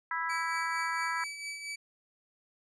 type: harmonic tone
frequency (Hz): 329.3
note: E4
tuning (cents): -2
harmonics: 3 / 4 / 5 / 6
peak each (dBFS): -35 / -36 / -36 / -38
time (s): 0.11-1.24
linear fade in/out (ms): 2
type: tone with tremolo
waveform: sawtooth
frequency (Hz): 2298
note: D7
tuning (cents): -38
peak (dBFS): -32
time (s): 0.29-1.76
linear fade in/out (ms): 10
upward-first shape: triangle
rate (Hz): 4.4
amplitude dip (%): 55
effects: resampled to 24000 Hz